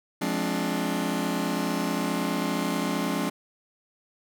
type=chord; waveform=sawtooth; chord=D half-diminished seventh; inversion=first; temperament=just; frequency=176.2 / 211.4 / 264.3 / 293.7 Hz; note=F3 / Ab3 / C4 / D4; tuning=+16 / +31 / +18 / 0 cents; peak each=-27 dBFS; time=0.21-3.3 s; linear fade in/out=10 ms; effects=none